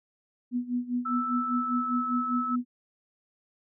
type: tone with tremolo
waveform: sine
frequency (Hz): 245.3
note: B3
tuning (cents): -12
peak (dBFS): -24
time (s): 0.51-2.65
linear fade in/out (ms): 50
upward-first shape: sine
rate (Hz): 5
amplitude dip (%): 85
type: tone with pitch glide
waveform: sine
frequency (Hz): 1318.5 to 1302.6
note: E6 to E6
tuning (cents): 0 to -21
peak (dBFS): -28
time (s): 1.05-2.56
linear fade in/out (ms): 10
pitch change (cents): -21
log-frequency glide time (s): 1.33-2.02
effects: none